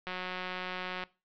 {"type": "click train", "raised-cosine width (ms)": 0.3, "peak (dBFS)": -21, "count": 178, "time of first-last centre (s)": [0.07, 1.037], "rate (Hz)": 183, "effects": ["noise-tail reverb RT60 0.3 s tail -21 dB re dry", "low-pass 4000 Hz 12 dB/octave"]}